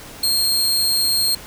sawtooth tone, 4225 Hz, C8, 16 cents sharp, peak -13 dBFS, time 0.23-1.35 s, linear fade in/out 5 ms, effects pink hiss -38 dBFS RMS until 1.46 s

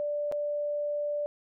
sine tone with dropouts, 587.3 Hz, D5, in tune, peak -28 dBFS, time 0-1.26 s, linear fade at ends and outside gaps 0 ms, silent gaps 0.315-0.323 s, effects none

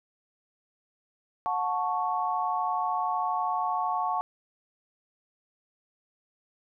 sine chord, F# minor, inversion none, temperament equal with one note detuned, 727.3 / 880 / 1108.7 Hz, F#5 / A5 / C#6, -30 / 0 / 0 cents, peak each -30 dBFS, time 1.46-4.21 s, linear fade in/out 0 ms, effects none

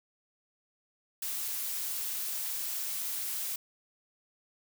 blue noise, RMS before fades -35 dBFS, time 1.22-3.56 s, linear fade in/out 5 ms, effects none

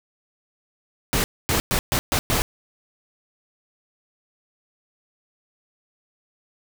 pink noise bursts at uneven times, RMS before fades -21 dBFS, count 6, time 1.13-1.24 / 1.49-1.6 / 1.71-1.79 / 1.92-1.99 / 2.12-2.19 / 2.3-2.42 s, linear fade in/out 0 ms, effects none

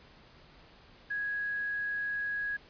sine tone with quantisation, 1661.2 Hz, G#6, in tune, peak -31 dBFS, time 1.1-2.57 s, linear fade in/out 10 ms, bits 9, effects pink hiss -57 dBFS RMS until 2.69 s + resampled to 11025 Hz

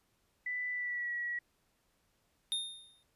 sine tone with pitch glide, 1987 to 1923.8 Hz, B6 to B6, +10 to -46 cents, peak -34 dBFS, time 0.46-1.39 s, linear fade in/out 5 ms, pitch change -56 cents, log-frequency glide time 0.71-1.11 s
square tone with exponential decay, 3658 Hz, A#7, 33 cents flat, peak -30 dBFS, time 2.52-3.03 s, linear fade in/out 0 ms, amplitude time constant 110 ms
effects pink hiss -75 dBFS RMS until 3.15 s + resampled to 32000 Hz

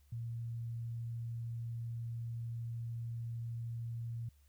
sine tone, 116.54 Hz, A#2, in tune, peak -38 dBFS, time 0.12-4.29 s, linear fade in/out 5 ms, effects added 71 Hz sine -63 dBFS peak until 4.48 s + white hiss -75 dBFS RMS until 4.48 s

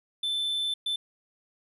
triangle tone bursts at uneven times, 3529 Hz, A7, 4 cents sharp, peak -25 dBFS, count 2, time 0.23-0.74 / 0.86-0.96 s, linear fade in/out 5 ms, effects resampled to 32000 Hz

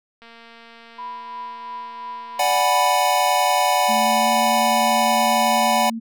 click train, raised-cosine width 0.3 ms, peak -29 dBFS, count 555, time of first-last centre 0.22-2.618 s, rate 231 Hz
sine tone with tremolo, 989 Hz, B5, 2 cents sharp, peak -28 dBFS, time 0.98-2.96 s, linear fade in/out 10 ms, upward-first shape triangle, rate 2.9 Hz, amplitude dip 50%
square chord, G# half-diminished seventh, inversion second, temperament equal, 587.3 / 740 / 830.6 / 987.8 Hz, D5 / F#5 / G#5 / B5, 0 / 0 / 0 / 0 cents, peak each -25 / -20 / -24 / -22 dBFS, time 2.39-5.9 s, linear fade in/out 5 ms
sine tone with pitch glide, 220 to 227.2 Hz, A3 to A#3, 0 to -44 cents, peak -25 dBFS, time 3.88-6 s, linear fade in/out 20 ms, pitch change +56 cents, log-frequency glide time 3.99-4.29 s
effects none

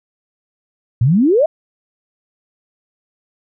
sine exponential sweep, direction up, 108.5 to 666 Hz, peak -9 dBFS, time 1.01-1.46 s, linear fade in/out 5 ms, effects none

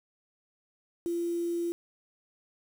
sine tone with quantisation, 342.1 Hz, F4, 36 cents flat, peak -28 dBFS, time 1.06-1.72 s, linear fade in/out 0 ms, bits 8, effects none

